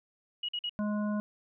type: tone bursts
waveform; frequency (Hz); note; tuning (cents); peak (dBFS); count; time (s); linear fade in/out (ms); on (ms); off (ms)
sine; 2900; F#7; -35; -31; 3; 0.43-0.695; 5; 57; 47
type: harmonic tone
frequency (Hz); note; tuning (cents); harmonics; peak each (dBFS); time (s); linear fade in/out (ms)
209.1; G#3; +12; 1 / 3 / 5 / 7; -29 / -39 / -43 / -46; 0.79-1.2; 0
effects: none